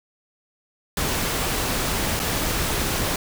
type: noise with dropouts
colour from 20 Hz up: pink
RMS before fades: -24 dBFS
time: 0.97-3.16 s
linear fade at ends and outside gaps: 2 ms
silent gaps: 2.194-2.199 s
effects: none